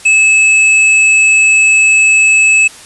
sine tone with hard clipping, 2600 Hz, E7, 24 cents flat, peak -6 dBFS, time 0.05-2.68 s, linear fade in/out 10 ms, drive 16 dB, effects white hiss -34 dBFS RMS until 2.85 s + resampled to 24000 Hz

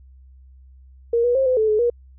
sine tone with pitch steps, 468.1 / 485.3 / 533 / 510 / 436.2 / 427.3 / 477.9 Hz, A#4 / B4 / C5 / C5 / A4 / G#4 / A#4, +7 / -30 / +32 / -44 / -15 / +49 / +43 cents, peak -15 dBFS, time 1.13-1.9 s, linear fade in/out 5 ms, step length 110 ms, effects added 65 Hz sine -44 dBFS peak until 2.18 s

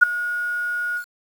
sine tone with ADSR envelope, 1444 Hz, F#6, 43 cents flat, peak -4 dBFS, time 0.01-1.05 s, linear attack 22 ms, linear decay 5 ms, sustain -18 dB, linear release 86 ms, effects 7-bit

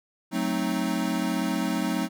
square chord, F# diminished seventh, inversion none, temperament equal, 185 / 220 / 261.6 / 311.1 Hz, F#3 / A3 / C4 / Eb4, 0 / 0 / 0 / 0 cents, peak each -31 dBFS, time 0.31-2.09 s, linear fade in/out 50 ms, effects none

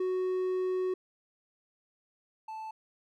triangle tone pair in turn, 370 / 877.6 Hz, F#4 / A5, 0 / -5 cents, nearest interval octave + minor third, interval 1495 cents, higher second, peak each -26 / -36 dBFS, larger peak first, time 0-0.94 / 2.48-2.71 s, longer first, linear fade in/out 5 ms, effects none

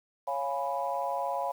sine chord, C# dominant seventh, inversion none, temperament equal, 554.4 / 698.5 / 830.6 / 987.8 Hz, C#5 / E#5 / G#5 / B5, 0 / 0 / 0 / 0 cents, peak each -34 dBFS, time 0.27-1.52 s, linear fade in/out 10 ms, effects tanh soft clip ceiling -18 dBFS + 9-bit

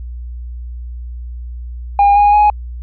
sine tone with pitch steps, 809 / 822.2 / 835.6 Hz, G#5 / G#5 / G#5, -46 / -18 / +10 cents, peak -4 dBFS, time 1.99-2.5 s, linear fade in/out 2 ms, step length 170 ms, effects tanh soft clip ceiling -5 dBFS + added 60 Hz sine -24 dBFS peak until 2.82 s

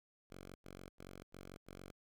5% pulse tone bursts, 46.25 Hz, F#1, in tune, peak -40 dBFS, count 5, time 0.3-1.914 s, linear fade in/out 10 ms, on 250 ms, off 91 ms, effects none

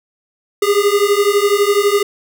square beating tone pair, 401.1 / 413.1 Hz, G4 / G#4, +40 / -9 cents, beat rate 12 Hz, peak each -15 dBFS, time 0.62-2.03 s, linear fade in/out 5 ms, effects none

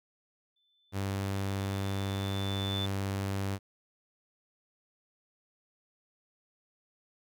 sine tone with exponential growth, 3520 Hz, A7, in tune, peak -33 dBFS, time 0.56-2.86 s, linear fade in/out 5 ms, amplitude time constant 500 ms
sawtooth tone, 98 Hz, G2, in tune, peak -27 dBFS, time 0.92-3.59 s, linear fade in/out 50 ms
effects none

